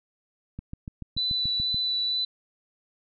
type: click train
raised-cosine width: 5 ms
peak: -23 dBFS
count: 9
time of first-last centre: 0.59-1.744 s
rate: 6.93 Hz
type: tone with vibrato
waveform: sine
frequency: 3977 Hz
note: B7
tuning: 11 cents sharp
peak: -24 dBFS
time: 1.17-2.25 s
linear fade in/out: 5 ms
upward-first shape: sine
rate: 2.1 Hz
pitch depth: 10 cents each way
effects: none